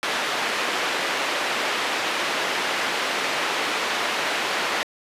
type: band-pass noise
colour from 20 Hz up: white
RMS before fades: -25 dBFS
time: 0.03-4.83 s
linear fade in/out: 0 ms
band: 330 to 2600 Hz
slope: 12 dB/octave
effects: resampled to 32000 Hz